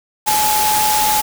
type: tone in noise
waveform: sine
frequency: 851 Hz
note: G#5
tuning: 42 cents sharp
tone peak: -15 dBFS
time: 0.26-1.22 s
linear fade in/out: 20 ms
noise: white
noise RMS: -18 dBFS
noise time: 0.26-1.22 s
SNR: 0 dB
effects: none